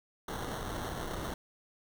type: noise with sample-and-hold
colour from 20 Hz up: pink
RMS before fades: -38 dBFS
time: 0.28-1.34 s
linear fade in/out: 2 ms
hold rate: 2450 Hz
effects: none